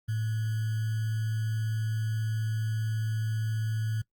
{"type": "tone with sample-and-hold", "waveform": "sine", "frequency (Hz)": 110.2, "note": "A2", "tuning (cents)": 3, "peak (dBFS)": -27, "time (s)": [0.08, 4.02], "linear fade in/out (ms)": 10, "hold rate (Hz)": 1575, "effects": ["noise-tail reverb RT60 0.1 s tail -23 dB re dry", "Opus 32 kbps"]}